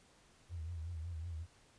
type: tone with vibrato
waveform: sine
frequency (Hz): 83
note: E2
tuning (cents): +12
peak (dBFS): -40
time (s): 0.49-1.47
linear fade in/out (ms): 50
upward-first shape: triangle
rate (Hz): 5.4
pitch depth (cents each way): 120
effects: pink hiss -66 dBFS RMS until 1.78 s + resampled to 22050 Hz